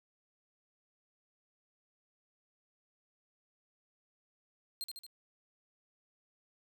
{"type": "tone with echo", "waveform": "sawtooth", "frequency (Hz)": 4186, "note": "C8", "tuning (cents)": 0, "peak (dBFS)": -34, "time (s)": [4.81, 4.84], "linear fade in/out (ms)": 0, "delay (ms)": 75, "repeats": 3, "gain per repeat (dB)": -4, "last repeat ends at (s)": 5.065, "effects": []}